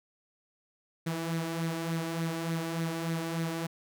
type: tone with flanger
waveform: sawtooth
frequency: 164.81 Hz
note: E3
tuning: in tune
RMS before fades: -33 dBFS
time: 1.06-3.67 s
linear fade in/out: 10 ms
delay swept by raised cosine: 0.48 to 3.48 ms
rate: 3.4 Hz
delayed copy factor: +0.5
effects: none